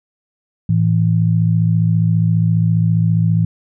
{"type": "tone pair together", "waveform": "sine", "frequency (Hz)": [110, 164.81], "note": ["A2", "E3"], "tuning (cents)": [0, 0], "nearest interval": "perfect fifth", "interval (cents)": 700, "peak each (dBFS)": -14, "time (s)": [0.69, 3.45], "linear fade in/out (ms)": 5, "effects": []}